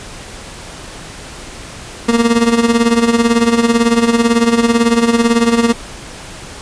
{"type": "tone with tremolo", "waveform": "30% pulse", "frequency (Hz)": 233.1, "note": "A#3", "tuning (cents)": 0, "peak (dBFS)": -4, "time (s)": [2.08, 5.73], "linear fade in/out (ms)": 10, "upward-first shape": "sine", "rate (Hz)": 18, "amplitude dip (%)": 70, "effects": ["pink hiss -31 dBFS RMS until 6.61 s", "resampled to 22050 Hz"]}